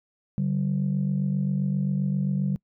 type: tone pair together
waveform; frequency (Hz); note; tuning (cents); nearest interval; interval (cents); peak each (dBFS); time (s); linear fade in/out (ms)
sine; 143.2 / 190.77; D3 / G3; -43 / -47; perfect fourth; 496; -24; 0.38-2.56; 0
effects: noise-tail reverb RT60 0.1 s tail -26 dB re dry + tanh soft clip ceiling -17 dBFS